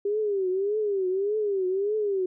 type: tone with vibrato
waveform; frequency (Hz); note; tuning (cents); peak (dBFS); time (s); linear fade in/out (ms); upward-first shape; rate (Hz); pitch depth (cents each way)
sine; 398; G4; +26; -23; 0.05-2.26; 5; triangle; 1.7; 160
effects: none